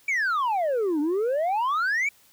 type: exponential two-way sweep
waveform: sine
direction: down then up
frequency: 2349 to 285.7 to 2349 Hz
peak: -19 dBFS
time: 0.08-2.09 s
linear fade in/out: 5 ms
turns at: 1 s
effects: tanh soft clip ceiling -21 dBFS + white hiss -58 dBFS RMS until 2.32 s